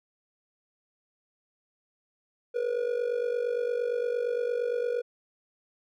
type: tone with amplitude modulation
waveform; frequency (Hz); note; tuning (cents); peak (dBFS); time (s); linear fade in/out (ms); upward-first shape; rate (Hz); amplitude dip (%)
triangle; 482.4; B4; -41; -21; 2.54-5.02; 20; sine; 48.7; 75
effects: none